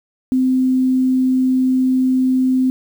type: tone with quantisation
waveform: sine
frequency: 258.2 Hz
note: C4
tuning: 23 cents flat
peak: -12 dBFS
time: 0.32-2.7 s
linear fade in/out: 0 ms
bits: 7
effects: none